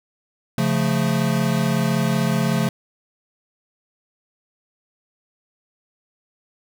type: chord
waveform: square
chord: Db augmented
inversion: none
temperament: equal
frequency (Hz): 138.59 / 174.61 / 220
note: Db3 / F3 / A3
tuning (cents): 0 / 0 / 0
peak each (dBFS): -23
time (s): 0.58-2.69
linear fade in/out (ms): 2
effects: none